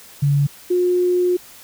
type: tone pair in turn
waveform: sine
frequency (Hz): 142.3 / 358.6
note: C#3 / F4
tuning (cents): +46 / +46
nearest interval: octave + major third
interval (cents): 1600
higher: second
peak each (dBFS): -13 / -14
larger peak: first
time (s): 0.22-0.47 / 0.7-1.37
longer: second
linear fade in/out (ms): 10
effects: white hiss -43 dBFS RMS until 1.63 s